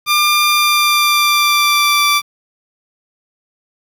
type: tone with pitch glide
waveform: 15% pulse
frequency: 1196 to 1169.4 Hz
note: D6 to D6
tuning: +31 to -8 cents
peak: -4 dBFS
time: 0.06-2.22 s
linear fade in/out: 50 ms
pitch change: -39 cents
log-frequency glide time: 0.49-2.09 s
effects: 7-bit